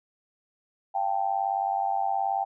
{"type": "tone with amplitude modulation", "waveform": "sine", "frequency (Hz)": 784, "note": "G5", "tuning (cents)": 0, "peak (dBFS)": -20, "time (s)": [0.94, 2.45], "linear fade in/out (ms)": 20, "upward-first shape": "sine", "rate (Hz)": 98.9, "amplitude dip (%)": 90, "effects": []}